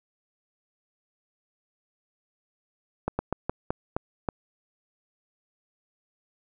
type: slowing click train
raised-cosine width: 1 ms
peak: -12 dBFS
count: 7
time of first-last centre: 3.08-4.288 s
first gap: 110 ms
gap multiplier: 1.24
effects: none